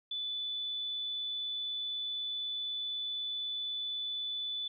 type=tone; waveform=sine; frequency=3484 Hz; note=A7; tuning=18 cents flat; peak=-34 dBFS; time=0.11-4.68 s; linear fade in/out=5 ms; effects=none